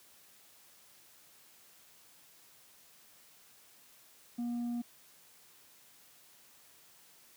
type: tone with tanh clipping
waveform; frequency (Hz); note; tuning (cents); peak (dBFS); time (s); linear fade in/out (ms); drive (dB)
sine; 239; A#3; +43; -34; 4.38-4.82; 10; 3
effects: white hiss -61 dBFS RMS until 7.36 s + high-pass 80 Hz 12 dB/octave